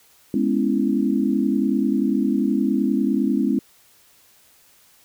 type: chord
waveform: sine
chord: C# minor seventh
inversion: second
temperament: equal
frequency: 207.7 / 246.9 / 277.2 / 329.6 Hz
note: G#3 / B3 / C#4 / E4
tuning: 0 / 0 / 0 / 0 cents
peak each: -22 / -23 / -22 / -25 dBFS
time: 0.34-3.59 s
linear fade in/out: 2 ms
effects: white hiss -55 dBFS RMS until 5.04 s